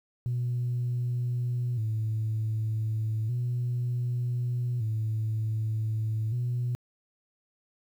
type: tone with vibrato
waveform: sine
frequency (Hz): 115.8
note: A#2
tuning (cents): -11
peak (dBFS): -25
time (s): 0.26-6.75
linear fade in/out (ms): 0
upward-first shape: square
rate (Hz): 0.33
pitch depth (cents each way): 92
effects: tanh soft clip ceiling -23 dBFS + 10-bit